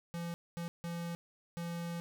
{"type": "tone bursts at uneven times", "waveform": "square", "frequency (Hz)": 170.4, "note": "F3", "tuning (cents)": -42, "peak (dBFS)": -38, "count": 4, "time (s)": [[0.14, 0.34], [0.57, 0.68], [0.84, 1.15], [1.57, 2]], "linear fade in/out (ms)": 0, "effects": []}